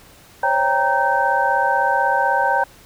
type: tone cluster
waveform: sine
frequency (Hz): 525 / 561 / 789 / 932 / 1546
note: C5 / C#5 / G5 / A#5 / G6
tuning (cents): +6 / +21 / +11 / -1 / -24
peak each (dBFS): -27 / -24 / -20 / -19 / -21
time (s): 0.43-2.64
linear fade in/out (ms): 5
effects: pink hiss -47 dBFS RMS until 2.85 s